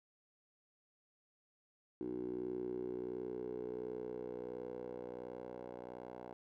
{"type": "tone with band-pass filter sweep", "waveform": "10% pulse", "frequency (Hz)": 61.4, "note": "B1", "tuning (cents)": -9, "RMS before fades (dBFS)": -44, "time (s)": [2.01, 6.33], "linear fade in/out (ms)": 0, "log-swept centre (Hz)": [340, 610], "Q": 6.5, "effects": []}